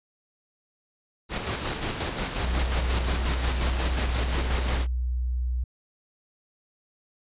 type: noise with tremolo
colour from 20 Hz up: pink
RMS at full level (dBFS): -28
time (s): 1.29-4.87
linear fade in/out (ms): 50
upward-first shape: square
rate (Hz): 5.6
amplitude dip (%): 40
type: tone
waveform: sine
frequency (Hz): 61.74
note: B1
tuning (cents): 0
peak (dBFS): -24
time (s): 2.42-5.64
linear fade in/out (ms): 5
effects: resampled to 8000 Hz